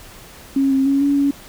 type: tone with pitch steps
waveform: sine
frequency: 272.6 / 268.3 / 276.2 / 282.8 / 280.9 Hz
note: C#4 / C4 / C#4 / C#4 / C#4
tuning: -29 / +44 / -6 / +35 / +23 cents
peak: -13 dBFS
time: 0.56-1.31 s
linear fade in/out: 5 ms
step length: 150 ms
effects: pink hiss -41 dBFS RMS until 1.48 s